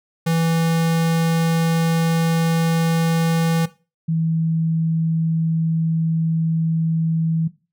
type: tone pair in turn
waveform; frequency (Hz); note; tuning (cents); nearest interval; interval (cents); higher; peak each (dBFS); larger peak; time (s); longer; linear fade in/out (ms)
square / sine; 164.81 / 162.45; E3 / E3; 0 / -25; unison; 25; first; -17; neither; 0.26-3.66 / 4.08-7.48; neither; 10
effects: noise-tail reverb RT60 0.3 s tail -17 dB re dry